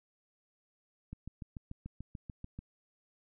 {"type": "click train", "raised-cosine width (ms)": 5, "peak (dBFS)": -30, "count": 11, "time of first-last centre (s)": [1.13, 2.59], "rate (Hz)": 6.85, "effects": []}